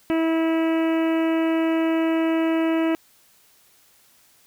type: harmonic tone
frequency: 325.2 Hz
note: E4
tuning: 23 cents flat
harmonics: 1 / 2 / 3 / 4 / 5 / 6 / 7 / 8 / 9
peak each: -19 / -27 / -34 / -36 / -38 / -38 / -39 / -39 / -42 dBFS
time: 0.1-2.95 s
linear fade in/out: 0 ms
effects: white hiss -57 dBFS RMS until 4.46 s